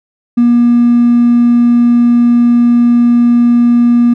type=tone with hard clipping; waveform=triangle; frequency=239 Hz; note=A#3; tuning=43 cents sharp; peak=-5 dBFS; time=0.37-4.14 s; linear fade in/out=10 ms; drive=4 dB; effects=none